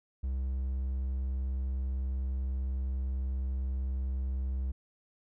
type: tone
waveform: triangle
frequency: 65.41 Hz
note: C2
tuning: in tune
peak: -28 dBFS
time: 0.23-4.72 s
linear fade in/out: 10 ms
effects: none

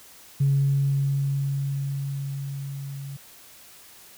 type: tone with level ramp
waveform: sine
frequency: 138.7 Hz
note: C#3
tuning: 1 cent sharp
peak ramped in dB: -16 to -33 dBFS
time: 0.4-3.17 s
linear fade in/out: 10 ms
effects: tanh soft clip ceiling -13 dBFS + white hiss -49 dBFS RMS until 4.17 s

